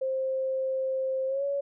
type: tone with pitch glide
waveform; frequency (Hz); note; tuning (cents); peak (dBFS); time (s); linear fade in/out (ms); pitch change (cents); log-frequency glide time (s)
sine; 527 to 561.6; C5 to C#5; +12 to +22; -26; 0.01-1.61; 10; +110; 1.27-1.44
effects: none